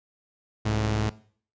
sawtooth tone pair together, 67.69 / 107.8 Hz, C#2 / A2, -41 / -35 cents, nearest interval minor sixth, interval 806 cents, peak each -27 / -20 dBFS, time 0.65-1.1 s, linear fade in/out 10 ms, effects noise-tail reverb RT60 0.5 s tail -19 dB re dry + resampled to 16000 Hz

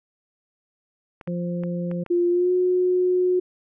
clicks, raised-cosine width 0.5 ms, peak -25 dBFS, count 5, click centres 1.212 / 1.275 / 1.636 / 1.914 / 2.063 s
harmonic tone, 174.61 Hz, F3, in tune, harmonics 1 / 2 / 3, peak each -25 / -35 / -32 dBFS, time 1.27-2.04 s, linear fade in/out 10 ms
sine tone with pitch glide, 349.2 to 363.6 Hz, F4 to F#4, 0 to -30 cents, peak -17 dBFS, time 2.1-3.4 s, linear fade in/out 10 ms, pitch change +70 cents, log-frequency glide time 2.3-2.52 s
effects none

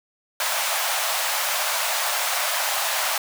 pink high-pass noise, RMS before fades -24 dBFS, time 0.4-3.18 s, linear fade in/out 2 ms, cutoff 610 Hz, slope 48 dB/octave, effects none

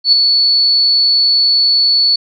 sine tone with ADSR envelope, 4435 Hz, C#8, in tune, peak -3 dBFS, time 0.04-2.16 s, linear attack 86 ms, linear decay 4 ms, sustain -5 dB, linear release 6 ms, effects none

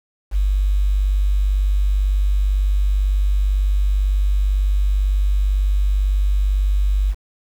sine tone with quantisation, 49 Hz, G1, in tune, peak -14 dBFS, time 0.31-7.15 s, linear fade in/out 50 ms, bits 7, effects none

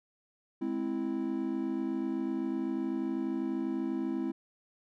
triangle chord, Ab augmented, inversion none, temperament equal with one note detuned, 209.3 / 261.6 / 329.6 Hz, Ab3 / C4 / E4, +14 / 0 / 0 cents, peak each -36 / -32 / -32 dBFS, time 0.61-4.32 s, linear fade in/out 10 ms, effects none

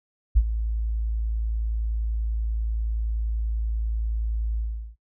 sine tone with ADSR envelope, 55.2 Hz, A1, 6 cents sharp, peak -11 dBFS, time 0.35-4.96 s, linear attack 21 ms, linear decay 52 ms, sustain -12 dB, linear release 380 ms, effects noise-tail reverb RT60 0.1 s tail -23 dB re dry

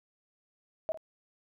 sine tone with echo, 638 Hz, D#5, 43 cents sharp, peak -28 dBFS, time 0.89-0.92 s, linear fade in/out 0 ms, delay 54 ms, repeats 1, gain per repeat -14 dB, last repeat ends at 0.974 s, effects none

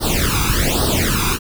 pink noise with flanger, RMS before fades -17 dBFS, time 0-1.39 s, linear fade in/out 50 ms, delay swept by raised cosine 0.21 to 0.83 ms, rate 1.2 Hz, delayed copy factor +0.95, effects none

